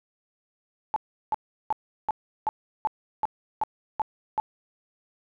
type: tone bursts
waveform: sine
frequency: 865 Hz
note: A5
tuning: 30 cents flat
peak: -21 dBFS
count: 10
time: 0.94-4.4 s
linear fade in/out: 0 ms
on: 22 ms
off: 360 ms
effects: none